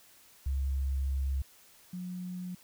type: tone pair in turn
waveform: sine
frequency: 67.7 / 180.74 Hz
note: C#2 / F#3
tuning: -40 / -40 cents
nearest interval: octave + perfect fourth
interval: 1700 cents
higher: second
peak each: -28 / -36 dBFS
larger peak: first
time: 0.46-1.42 / 1.93-2.55 s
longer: first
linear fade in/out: 5 ms
effects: white hiss -59 dBFS RMS until 2.63 s